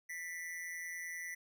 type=tone with amplitude modulation; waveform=square; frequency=1975.5 Hz; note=B6; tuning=in tune; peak=-39 dBFS; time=0.09-1.35 s; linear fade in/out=10 ms; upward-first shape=sine; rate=170 Hz; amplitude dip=65%; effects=none